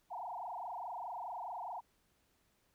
sine tone with frequency modulation, 830.6 Hz, G#5, in tune, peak -40 dBFS, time 0.1-1.81 s, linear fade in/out 20 ms, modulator 24.8 Hz, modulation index 5.5, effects pink hiss -75 dBFS RMS until 2.74 s

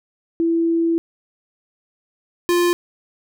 sine / square tone pair in turn, 332.6 / 349.5 Hz, E4 / F4, +16 / +1 cents, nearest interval minor second, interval 85 cents, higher second, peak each -15 dBFS, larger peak neither, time 0.4-0.98 / 2.49-2.73 s, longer first, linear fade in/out 0 ms, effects none

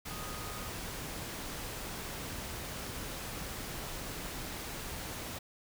sine tone in noise, 1244.5 Hz, D#6, in tune, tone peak -47 dBFS, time 0.09-0.68 s, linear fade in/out 10 ms, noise pink, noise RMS -41 dBFS, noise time 0.05-5.39 s, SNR -9 dB, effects none

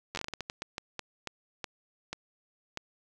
slowing click train, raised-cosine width 0.2 ms, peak -18 dBFS, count 17, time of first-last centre 0.15-2.774 s, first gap 10 ms, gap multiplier 1.32, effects none

